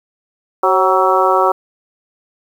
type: harmonic tone with a mistuned harmonic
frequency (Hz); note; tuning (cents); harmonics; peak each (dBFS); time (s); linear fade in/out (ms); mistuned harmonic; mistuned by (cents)
188.5; F#3; +32; 2 / 3 / 4 / 5 / 6 / 7; -17 / -17 / -17 / -17 / -17 / -17; 0.63-1.52; 5; 3; -55
effects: 7-bit